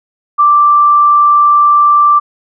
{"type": "tone", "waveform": "sine", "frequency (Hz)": 1174.7, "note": "D6", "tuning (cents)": 0, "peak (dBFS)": -4, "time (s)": [0.38, 2.2], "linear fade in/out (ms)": 20, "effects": []}